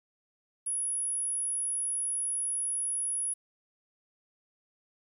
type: tone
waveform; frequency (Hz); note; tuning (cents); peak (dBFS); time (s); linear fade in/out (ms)
sine; 10310; E9; -40; -29; 0.66-3.34; 10
effects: 10-bit